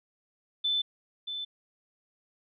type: tone with echo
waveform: sine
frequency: 3520 Hz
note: A7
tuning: in tune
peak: -25 dBFS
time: 0.64-0.82 s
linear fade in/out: 10 ms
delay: 630 ms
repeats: 1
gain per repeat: -8 dB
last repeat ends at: 1.45 s
effects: none